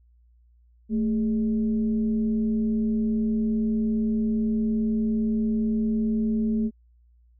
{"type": "tone with frequency modulation", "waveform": "sine", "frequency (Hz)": 220.6, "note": "A3", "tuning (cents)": 5, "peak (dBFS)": -21, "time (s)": [0.89, 6.71], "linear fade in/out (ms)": 50, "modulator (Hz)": 191, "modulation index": 0.39, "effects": ["added 59 Hz sine -55 dBFS peak until 7.39 s"]}